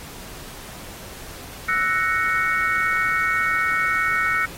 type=chord; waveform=sine; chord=F# dominant seventh; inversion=third; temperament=equal; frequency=1318.5 / 1480 / 1864.7 / 2217 Hz; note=E6 / F#6 / A#6 / C#7; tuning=0 / 0 / 0 / 0 cents; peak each=-24 dBFS; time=1.68-4.46 s; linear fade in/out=10 ms; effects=pink hiss -39 dBFS RMS until 4.57 s + AAC 48 kbps